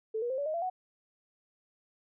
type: tone with pitch steps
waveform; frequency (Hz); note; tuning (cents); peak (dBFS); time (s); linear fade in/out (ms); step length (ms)
sine; 440 / 479.8 / 523.3 / 570.6 / 622.3 / 678.6 / 740; A4 / A#4 / C5 / C#5 / D#5 / F5 / F#5; 0 / +50 / 0 / +50 / 0 / -50 / 0; -30; 0.14-0.7; 10; 80
effects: none